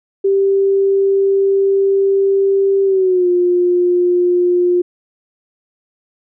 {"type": "tone with pitch glide", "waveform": "sine", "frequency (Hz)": [392, 355.3], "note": ["G4", "F4"], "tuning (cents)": [0, 30], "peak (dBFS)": -10, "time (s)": [0.24, 4.82], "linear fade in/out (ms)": 10, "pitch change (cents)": -170, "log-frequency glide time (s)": [2.84, 3.28], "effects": []}